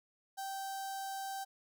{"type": "tone with notch filter", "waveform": "sawtooth", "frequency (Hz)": 779, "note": "G5", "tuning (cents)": -11, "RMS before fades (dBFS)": -41, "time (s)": [0.37, 1.45], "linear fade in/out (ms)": 20, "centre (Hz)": 2300, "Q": 0.75, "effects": []}